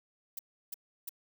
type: noise bursts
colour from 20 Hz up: violet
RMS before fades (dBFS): -39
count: 3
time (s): 0.37-1.093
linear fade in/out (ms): 5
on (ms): 21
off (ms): 330
effects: none